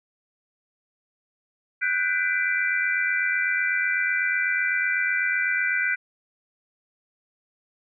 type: chord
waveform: sine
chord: G major seventh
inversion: third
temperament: equal with one note detuned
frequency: 1480 / 1568 / 1999.6 / 2349 Hz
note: F#6 / G6 / B6 / D7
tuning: 0 / 0 / +21 / 0 cents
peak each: -26 / -28 / -26 / -28 dBFS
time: 1.81-5.96 s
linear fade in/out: 20 ms
effects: none